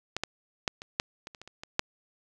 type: clicks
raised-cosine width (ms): 0.2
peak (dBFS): -13 / -12 / -9 / -24 / -8 / -23 / -28 / -28 / -29 / -23 / -6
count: 11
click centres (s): 0.166 / 0.236 / 0.678 / 0.819 / 0.999 / 1.271 / 1.348 / 1.416 / 1.476 / 1.635 / 1.794
effects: none